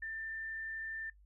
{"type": "tone with frequency modulation", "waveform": "sine", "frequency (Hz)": 1786, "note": "A6", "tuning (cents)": 25, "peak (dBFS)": -39, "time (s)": [0.02, 1.1], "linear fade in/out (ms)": 5, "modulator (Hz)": 35.9, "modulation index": 0.21, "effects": ["noise-tail reverb RT60 0.1 s tail -19 dB re dry", "added 50 Hz sine -59 dBFS peak until 1.25 s"]}